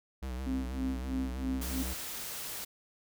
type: tone with vibrato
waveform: square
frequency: 63.8 Hz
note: C2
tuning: 43 cents flat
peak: -36 dBFS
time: 0.22-1.94 s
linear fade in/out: 10 ms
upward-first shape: sine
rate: 6.2 Hz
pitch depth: 69 cents each way
type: tone with tremolo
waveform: sine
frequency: 261.6 Hz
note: C4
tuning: in tune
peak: -30 dBFS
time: 0.46-1.83 s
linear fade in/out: 10 ms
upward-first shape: sine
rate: 3.1 Hz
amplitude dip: 95%
type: noise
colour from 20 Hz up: white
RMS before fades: -40 dBFS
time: 1.61-2.65 s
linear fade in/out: 10 ms
effects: none